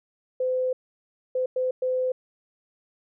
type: tone bursts at uneven times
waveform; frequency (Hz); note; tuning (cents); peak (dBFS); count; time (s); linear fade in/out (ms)
sine; 511; C5; -41; -22; 4; 0.4-0.73 / 1.35-1.46 / 1.56-1.71 / 1.82-2.12; 5
effects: none